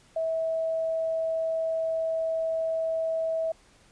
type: tone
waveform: sine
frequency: 649 Hz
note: E5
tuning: 27 cents flat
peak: -25 dBFS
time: 0.16-3.52 s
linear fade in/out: 5 ms
effects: pink hiss -59 dBFS RMS until 3.91 s + resampled to 22050 Hz